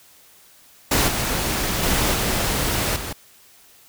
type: noise with level steps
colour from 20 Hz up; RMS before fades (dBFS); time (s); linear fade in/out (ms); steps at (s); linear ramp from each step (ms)
pink; -18 / -23 / -20 / -22 / -30; 0.91-3.13; 5; 1.08 / 1.83 / 2.14 / 2.96; 2
effects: white hiss -51 dBFS RMS until 3.88 s